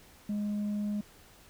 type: tone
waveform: sine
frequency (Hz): 207.4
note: G#3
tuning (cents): -2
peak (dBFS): -27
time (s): 0.29-1.01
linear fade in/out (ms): 5
effects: tanh soft clip ceiling -29 dBFS + pink hiss -57 dBFS RMS until 1.49 s